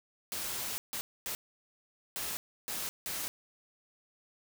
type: noise bursts at uneven times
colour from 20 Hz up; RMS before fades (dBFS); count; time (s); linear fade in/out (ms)
white; -37; 6; 0.32-0.78 / 0.93-1.01 / 1.26-1.35 / 2.16-2.37 / 2.68-2.89 / 3.06-3.28; 0
effects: none